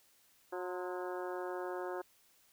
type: harmonic tone with a mistuned harmonic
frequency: 181.3 Hz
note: F#3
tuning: 35 cents flat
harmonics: 2 / 3 / 4 / 5 / 6 / 7 / 8 / 9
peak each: -40 / -44 / -46 / -48 / -50 / -51 / -52 / -53 dBFS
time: 0.52-2.02 s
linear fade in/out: 10 ms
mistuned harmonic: 6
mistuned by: -68 cents
effects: white hiss -68 dBFS RMS until 2.52 s